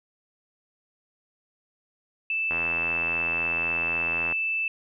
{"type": "tone", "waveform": "sine", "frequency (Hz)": 2640, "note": "E7", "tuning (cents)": 2, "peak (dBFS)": -24, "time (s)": [2.3, 4.68], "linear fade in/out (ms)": 2}
{"type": "click train", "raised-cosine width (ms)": 0.5, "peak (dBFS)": -18, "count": 153, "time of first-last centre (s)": [2.51, 4.324], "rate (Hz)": 83.8}
{"effects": []}